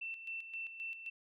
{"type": "tone with tremolo", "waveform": "sine", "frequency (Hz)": 2682, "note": "E7", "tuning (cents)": 29, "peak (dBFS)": -39, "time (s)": [0.01, 1.1], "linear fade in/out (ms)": 10, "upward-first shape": "square", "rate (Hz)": 3.8, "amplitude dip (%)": 60, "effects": []}